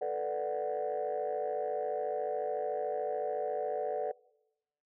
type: chord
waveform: sine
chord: B minor seventh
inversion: third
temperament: equal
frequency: 440 / 493.9 / 587.3 / 740 Hz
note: A4 / B4 / D5 / F#5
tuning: 0 / 0 / 0 / 0 cents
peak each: -36 / -36 / -35 / -36 dBFS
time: 0.01-4.12 s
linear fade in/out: 10 ms
effects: noise-tail reverb RT60 0.9 s tail -23 dB re dry + tanh soft clip ceiling -25 dBFS